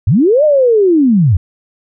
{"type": "linear two-way sweep", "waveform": "sine", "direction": "up then down", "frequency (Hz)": [77.3, 622.3, 77.3], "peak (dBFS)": -6, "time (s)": [0.07, 1.37], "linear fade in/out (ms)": 5, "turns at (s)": 0.44, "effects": []}